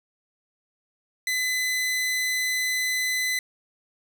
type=tone; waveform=sawtooth; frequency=2015 Hz; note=B6; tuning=34 cents sharp; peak=-20 dBFS; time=1.27-3.39 s; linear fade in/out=2 ms; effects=none